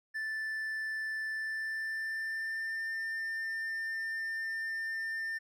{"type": "tone with pitch glide", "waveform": "triangle", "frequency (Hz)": [1760, 1798], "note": ["A6", "A6"], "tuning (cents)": [0, 37], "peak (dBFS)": -32, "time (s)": [0.14, 5.39], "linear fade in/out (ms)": 20, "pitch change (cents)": 37, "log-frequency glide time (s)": [1.31, 2.86], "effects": []}